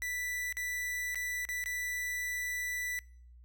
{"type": "tone with dropouts", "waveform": "45% pulse", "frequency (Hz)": 1975.5, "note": "B6", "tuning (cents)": 0, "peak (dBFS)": -34, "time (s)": [0.02, 2.99], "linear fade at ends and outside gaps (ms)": 0, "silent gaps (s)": [[0.525, 0.569], [1.146, 1.156], [1.452, 1.489], [1.64, 1.659]], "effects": ["noise-tail reverb RT60 0.6 s tail -25 dB re dry", "added 60 Hz sine -52 dBFS peak until 3.44 s"]}